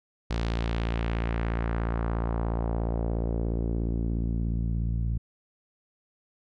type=tone with low-pass filter sweep; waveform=sawtooth; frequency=57 Hz; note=A#1; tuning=38 cents flat; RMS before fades=-28 dBFS; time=0.3-5.18 s; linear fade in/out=10 ms; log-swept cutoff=4800 to 130 Hz; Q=1.4; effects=none